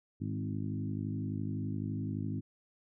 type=harmonic tone with a mistuned harmonic; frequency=51.8 Hz; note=G#1; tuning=4 cents flat; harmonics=2 / 3 / 4 / 5 / 6 / 7; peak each=-37 / -40 / -41 / -40 / -44 / -53 dBFS; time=0.2-2.41 s; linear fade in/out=20 ms; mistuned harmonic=4; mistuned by=-21 cents; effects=none